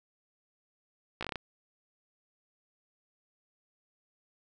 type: slowing click train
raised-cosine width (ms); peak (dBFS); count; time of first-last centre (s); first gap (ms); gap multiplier
0.3; -19; 7; 1.21-1.357; 16; 1.17
effects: none